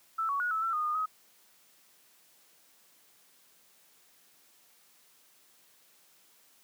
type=tone with pitch steps; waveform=sine; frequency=1321 / 1122 / 1453 / 1305 / 1343 / 1230 / 1221 / 1267 Hz; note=E6 / C#6 / F#6 / E6 / E6 / D#6 / D#6 / D#6; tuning=+3 / +21 / -32 / -18 / +32 / -20 / -33 / +31 cents; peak=-28 dBFS; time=0.18-1.06 s; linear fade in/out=10 ms; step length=110 ms; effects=white hiss -63 dBFS RMS until 6.63 s + high-pass 150 Hz 12 dB/octave